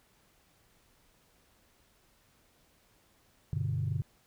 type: chord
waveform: sine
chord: G major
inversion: none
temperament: equal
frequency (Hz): 98 / 123.47 / 146.83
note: G2 / B2 / D3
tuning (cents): 0 / 0 / 0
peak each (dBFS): -33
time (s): 3.53-4.02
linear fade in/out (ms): 0
effects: tanh soft clip ceiling -22 dBFS + pink hiss -67 dBFS RMS until 4.26 s